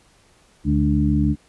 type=harmonic tone with a mistuned harmonic; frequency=73.42 Hz; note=D2; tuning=in tune; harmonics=1 / 2 / 3 / 4; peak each=-21 / -21 / -21 / -21 dBFS; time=0.64-1.36 s; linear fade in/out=50 ms; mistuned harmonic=3; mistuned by=-53 cents; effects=pink hiss -56 dBFS RMS until 1.48 s + resampled to 24000 Hz